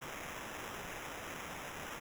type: noise with sample-and-hold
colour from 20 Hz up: white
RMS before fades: -45 dBFS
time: 0.01-2 s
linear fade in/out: 20 ms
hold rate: 4410 Hz
effects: none